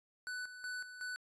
square tone with tremolo, 1493 Hz, F#6, 15 cents sharp, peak -40 dBFS, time 0.27-1.16 s, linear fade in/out 0 ms, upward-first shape square, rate 2.7 Hz, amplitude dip 65%, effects resampled to 22050 Hz

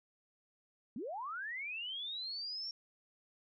sine linear sweep, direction up, 194.5 to 5540 Hz, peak -39 dBFS, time 0.96-2.71 s, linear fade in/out 2 ms, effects none

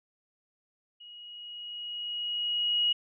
sine tone with level ramp, 2897 Hz, F#7, 37 cents flat, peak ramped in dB -46 to -22 dBFS, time 1-2.93 s, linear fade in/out 10 ms, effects none

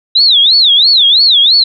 sine tone with vibrato, 3800 Hz, A#7, 33 cents sharp, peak -4 dBFS, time 0.15-1.64 s, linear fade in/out 10 ms, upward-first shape sine, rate 3 Hz, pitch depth 270 cents each way, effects none

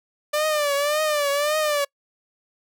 sawtooth tone with vibrato, 591 Hz, D5, 11 cents sharp, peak -16 dBFS, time 0.33-1.85 s, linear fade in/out 10 ms, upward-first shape triangle, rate 1.8 Hz, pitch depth 100 cents each way, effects noise-tail reverb RT60 0.1 s tail -26 dB re dry

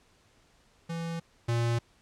square tone pair in turn, 166.6 / 117.55 Hz, E3 / A#2, +19 / +15 cents, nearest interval tritone, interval 604 cents, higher first, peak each -33 / -26 dBFS, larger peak second, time 0.89-1.2 / 1.48-1.79 s, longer neither, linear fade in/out 10 ms, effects pink hiss -64 dBFS RMS until 2.01 s + low-pass 8000 Hz 12 dB/octave

